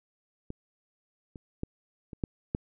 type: clicks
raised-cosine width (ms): 3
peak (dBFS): -24 / -30 / -19 / -28 / -16 / -15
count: 6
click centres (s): 0.504 / 1.358 / 1.634 / 2.132 / 2.238 / 2.549
effects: none